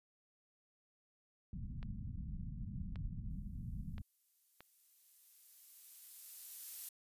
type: low-pass noise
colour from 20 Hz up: pink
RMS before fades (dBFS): -44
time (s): 1.53-4.02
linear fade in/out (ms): 2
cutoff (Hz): 220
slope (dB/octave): 48
type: clicks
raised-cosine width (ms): 0.3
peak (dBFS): -37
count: 4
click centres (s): 1.829 / 2.958 / 3.981 / 4.606
type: noise with exponential growth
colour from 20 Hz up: violet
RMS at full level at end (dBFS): -43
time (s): 3.3-6.89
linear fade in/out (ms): 5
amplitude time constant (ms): 780
effects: resampled to 32000 Hz